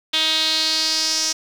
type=tone with band-pass filter sweep; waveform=sawtooth; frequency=315.8 Hz; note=D#4; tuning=26 cents sharp; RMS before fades=-20 dBFS; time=0.13-1.33 s; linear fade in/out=10 ms; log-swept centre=3500 to 5700 Hz; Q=4.7; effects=7-bit